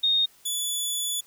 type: tone pair in turn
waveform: sine / 15% pulse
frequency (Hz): 3700 / 3443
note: A#7 / A7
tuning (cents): -14 / -38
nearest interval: minor second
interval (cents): 124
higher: first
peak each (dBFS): -19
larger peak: neither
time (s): 0.03-0.26 / 0.45-1.21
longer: second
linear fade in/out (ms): 10
effects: white hiss -57 dBFS RMS until 1.26 s